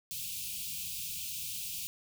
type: band-stop noise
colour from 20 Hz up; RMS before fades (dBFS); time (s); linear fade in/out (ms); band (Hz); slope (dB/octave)
white; -39; 0.11-1.87; 0; 200 to 2400; 96
effects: none